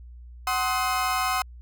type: tone cluster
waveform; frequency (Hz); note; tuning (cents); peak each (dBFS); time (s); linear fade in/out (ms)
35% pulse; 748 / 1050 / 1267; F#5 / C6 / D#6; +19 / +6 / +31; -26; 0.47-1.42; 2
effects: added 60 Hz sine -41 dBFS peak until 1.61 s